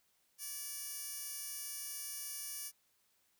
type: tone with high-pass filter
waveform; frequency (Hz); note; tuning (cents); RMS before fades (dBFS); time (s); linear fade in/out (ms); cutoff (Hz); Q
15% pulse; 577; D5; -31; -44; 0.38-2.72; 50; 7600; 0.71
effects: white hiss -75 dBFS RMS until 3.39 s